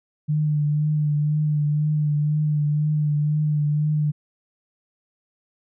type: tone with vibrato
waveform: sine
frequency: 150 Hz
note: D3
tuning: 37 cents sharp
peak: -18 dBFS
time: 0.28-4.12 s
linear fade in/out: 20 ms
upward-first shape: triangle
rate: 2 Hz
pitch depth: 32 cents each way
effects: none